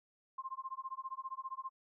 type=tone with tremolo; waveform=sine; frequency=1057 Hz; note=C6; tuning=17 cents sharp; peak=-37 dBFS; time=0.38-1.7 s; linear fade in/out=5 ms; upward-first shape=sine; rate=15 Hz; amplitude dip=100%; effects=none